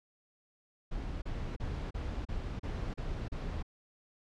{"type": "noise bursts", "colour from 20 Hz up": "brown", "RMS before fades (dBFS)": -37, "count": 8, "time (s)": [0.91, 3.628], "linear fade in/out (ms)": 10, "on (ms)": 310, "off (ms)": 34, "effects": ["low-pass 5000 Hz 12 dB/octave"]}